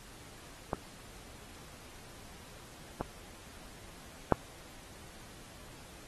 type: clicks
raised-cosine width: 1 ms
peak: -17 / -19 / -9 dBFS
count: 3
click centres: 0.732 / 3.01 / 4.323 s
effects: pink hiss -53 dBFS RMS until 6.07 s + AAC 32 kbps